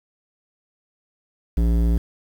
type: tone with low-pass filter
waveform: square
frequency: 57.3 Hz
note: A#1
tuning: 29 cents flat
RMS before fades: -18 dBFS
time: 1.57-1.98 s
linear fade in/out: 5 ms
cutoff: 320 Hz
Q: 0.86
effects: 7-bit

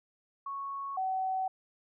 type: tone pair in turn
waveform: sine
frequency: 1106 / 756.6 Hz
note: C#6 / F#5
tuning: -4 / +38 cents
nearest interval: perfect fifth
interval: 658 cents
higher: first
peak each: -35 / -29 dBFS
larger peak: second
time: 0.46-0.97 / 0.97-1.48 s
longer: neither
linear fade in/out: 5 ms
effects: none

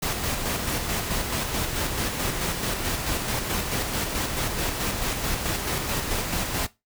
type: noise with tremolo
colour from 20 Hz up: pink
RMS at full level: -26 dBFS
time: 0.02-6.67 s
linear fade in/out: 10 ms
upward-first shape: square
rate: 4.6 Hz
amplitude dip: 35%
effects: noise-tail reverb RT60 0.2 s tail -17 dB re dry

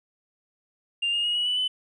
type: tone with pitch steps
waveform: triangle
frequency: 2797 / 2839 / 2882 / 2926 / 2970 / 3015 Hz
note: F7 / F7 / F#7 / F#7 / F#7 / F#7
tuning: +2 / +28 / -46 / -20 / +6 / +32 cents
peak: -20 dBFS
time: 1.02-1.68 s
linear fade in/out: 10 ms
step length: 110 ms
effects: tanh soft clip ceiling -19 dBFS + resampled to 22050 Hz

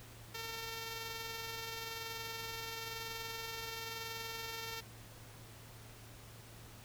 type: tone with amplitude modulation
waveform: 5% pulse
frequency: 453.3 Hz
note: A#4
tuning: 48 cents flat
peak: -29 dBFS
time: 0.34-4.81 s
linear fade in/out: 10 ms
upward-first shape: sine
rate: 21 Hz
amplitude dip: 30%
effects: added 113 Hz sine -55 dBFS peak until 6.84 s + pink hiss -56 dBFS RMS until 6.84 s

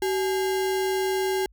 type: tone with sample-and-hold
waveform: sine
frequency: 380 Hz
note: F#4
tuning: 46 cents sharp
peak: -22 dBFS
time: 0.02-1.46 s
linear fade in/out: 2 ms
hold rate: 1225 Hz
effects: added 50 Hz sine -53 dBFS peak until 1.52 s

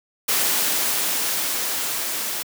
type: noise with level ramp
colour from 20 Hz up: white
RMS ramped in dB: -20 to -27 dBFS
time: 0.28-2.43 s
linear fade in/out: 10 ms
effects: high-pass 200 Hz 12 dB/octave

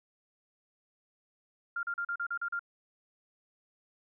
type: tone bursts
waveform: sine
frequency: 1396.9 Hz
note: F6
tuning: in tune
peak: -31 dBFS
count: 8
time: 1.76-2.594 s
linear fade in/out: 5 ms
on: 71 ms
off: 38 ms
effects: none

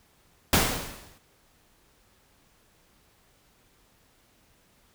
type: noise with exponential decay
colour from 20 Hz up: pink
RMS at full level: -18 dBFS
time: 0.53-1.18 s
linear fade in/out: 2 ms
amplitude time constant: 140 ms
effects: pink hiss -63 dBFS RMS until 4.94 s

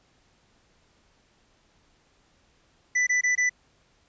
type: tone bursts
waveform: square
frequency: 1987 Hz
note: B6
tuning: 10 cents sharp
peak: -21 dBFS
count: 4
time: 2.95-3.496 s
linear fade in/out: 10 ms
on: 120 ms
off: 22 ms
effects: pink hiss -64 dBFS RMS until 4.08 s + resampled to 16000 Hz

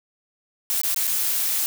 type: noise with dropouts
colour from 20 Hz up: blue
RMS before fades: -23 dBFS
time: 0.7-1.66 s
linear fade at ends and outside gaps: 0 ms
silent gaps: 0.815-0.834 / 0.945-0.962 / 1.072-1.076 s
effects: none

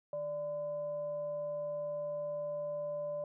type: tone with frequency modulation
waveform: sine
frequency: 587.3 Hz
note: D5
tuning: in tune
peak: -35 dBFS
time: 0.13-3.24 s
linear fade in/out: 2 ms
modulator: 431 Hz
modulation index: 0.27
effects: none

